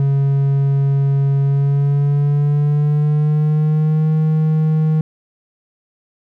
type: tone with pitch glide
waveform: triangle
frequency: 138.59 to 156.46 Hz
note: C#3 to D#3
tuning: 0 to +10 cents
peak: -10 dBFS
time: 0-5.01 s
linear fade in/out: 2 ms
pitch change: +210 cents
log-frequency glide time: 1.42-4.11 s
effects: none